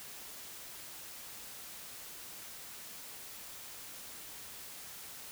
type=silence; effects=white hiss -48 dBFS RMS until 5.31 s